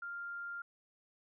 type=tone; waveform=sine; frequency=1396.9 Hz; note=F6; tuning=in tune; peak=-40 dBFS; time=0.02-0.62 s; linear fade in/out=5 ms; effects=none